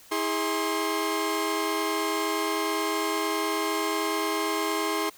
sawtooth tone cluster, 322.9 / 411.9 / 1059 Hz, E4 / G#4 / C6, -36 / -14 / +21 cents, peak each -26 dBFS, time 0.11-5.1 s, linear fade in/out 10 ms, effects white hiss -52 dBFS RMS until 5.17 s

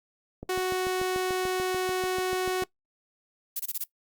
click train, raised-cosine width 2 ms, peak -24 dBFS, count 16, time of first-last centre 0.43-2.623 s, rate 6.84 Hz
sawtooth tone, 370 Hz, F#4, in tune, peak -22 dBFS, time 0.49-2.64 s, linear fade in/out 5 ms
violet noise bursts, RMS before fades -30 dBFS, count 5, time 3.56-3.84 s, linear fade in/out 5 ms, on 36 ms, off 25 ms
effects noise-tail reverb RT60 0.1 s tail -20 dB re dry + Opus 48 kbps

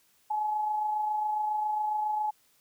sine tone with amplitude modulation, 850 Hz, G#5, 40 cents sharp, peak -25 dBFS, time 0.3-2.31 s, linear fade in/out 10 ms, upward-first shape sine, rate 27.3 Hz, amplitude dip 35%, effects white hiss -66 dBFS RMS until 2.6 s

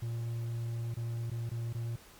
triangle tone with dropouts, 116.54 Hz, A#2, in tune, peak -31 dBFS, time 0.02-1.96 s, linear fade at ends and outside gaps 5 ms, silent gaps 0.942-0.968 / 1.301-1.314 / 1.494-1.514 / 1.729-1.748 s, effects pink hiss -56 dBFS RMS until 2.19 s + MP3 96 kbps

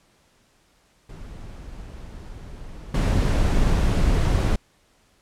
brown noise with level steps, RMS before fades -38 / -19 dBFS, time 1.09-4.56 s, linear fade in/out 5 ms, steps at 2.94 s, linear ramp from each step 5 ms, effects pink hiss -61 dBFS RMS until 5.21 s + low-pass 10000 Hz 12 dB/octave

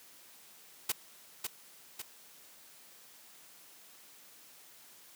white noise with echo, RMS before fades -31 dBFS, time 0.89-0.92 s, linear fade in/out 5 ms, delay 550 ms, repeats 2, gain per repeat -5 dB, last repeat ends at 2.02 s, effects white hiss -57 dBFS RMS until 5.15 s + high-pass 150 Hz 12 dB/octave

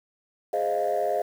sine chord, F minor seventh, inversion first, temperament equal, 415.3 / 523.3 / 622.3 / 698.5 Hz, Ab4 / C5 / Eb5 / F5, 0 / 0 / 0 / 0 cents, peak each -29 / -29 / -26 / -26 dBFS, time 0.53-1.22 s, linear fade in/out 5 ms, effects tanh soft clip ceiling -17 dBFS + 8-bit

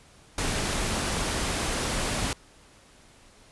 pink noise, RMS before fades -28 dBFS, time 0.38-2.33 s, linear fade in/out 2 ms, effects pink hiss -55 dBFS RMS until 3.51 s + resampled to 24000 Hz

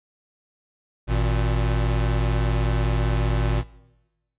square tone pair together, 52.57 / 117.5 Hz, G#1 / A#2, +22 / +14 cents, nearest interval octave + major second, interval 1392 cents, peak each -21 / -25 dBFS, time 1.07-3.64 s, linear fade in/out 50 ms, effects noise-tail reverb RT60 1.0 s tail -20 dB re dry + resampled to 8000 Hz

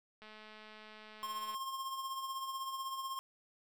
click train, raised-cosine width 0.3 ms, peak -38 dBFS, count 286, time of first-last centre 0.22-1.546 s, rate 215 Hz
square tone with tremolo, 1068 Hz, C6, 35 cents sharp, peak -37 dBFS, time 1.23-3.19 s, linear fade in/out 0 ms, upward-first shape triangle, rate 16 Hz, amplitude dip 55%
effects none

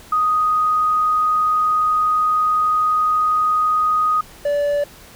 sine / triangle tone pair in turn, 1246 / 578.8 Hz, D#6 / D5, +2 / -25 cents, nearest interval octave + minor second, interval 1327 cents, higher first, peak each -14 dBFS, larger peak neither, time 0.12-4.21 / 4.45-4.84 s, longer first, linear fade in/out 5 ms, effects pink hiss -43 dBFS RMS until 5.15 s

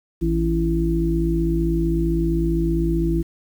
harmonic tone with a mistuned harmonic, 55.5 Hz, A1, 16 cents sharp, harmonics 1 / 3 / 5 / 6, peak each -22 / -23 / -32 / -21 dBFS, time 0.21-3.23 s, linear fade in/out 20 ms, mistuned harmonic 3, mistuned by -26 cents, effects 8-bit

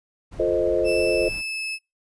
brown noise, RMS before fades -37 dBFS, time 0.31-1.42 s, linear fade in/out 20 ms
sine chord, F dominant seventh, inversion none, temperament equal, 349.2 / 440 / 523.3 / 622.3 Hz, F4 / A4 / C5 / Eb5, 0 / 0 / 0 / 0 cents, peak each -24 dBFS, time 0.39-1.29 s, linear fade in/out 10 ms
35% pulse tone with pitch glide, 2645 to 2606 Hz, E7 to E7, +5 to -20 cents, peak -25 dBFS, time 0.84-1.79 s, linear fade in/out 50 ms, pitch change -25 cents, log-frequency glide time 1.04-1.64 s
effects noise-tail reverb RT60 0.2 s tail -20 dB re dry + resampled to 24000 Hz

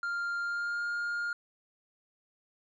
triangle tone with pitch glide, 1396.9 to 1413.9 Hz, F6 to F6, 0 to +21 cents, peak -29 dBFS, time 0.03-1.33 s, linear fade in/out 2 ms, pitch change +21 cents, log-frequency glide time 0.4-0.85 s, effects resampled to 16000 Hz

